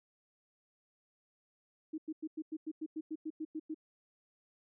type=tone bursts; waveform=sine; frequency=313.8 Hz; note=D#4; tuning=15 cents sharp; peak=-36 dBFS; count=13; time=1.93-3.745 s; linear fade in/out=10 ms; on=51 ms; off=96 ms; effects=none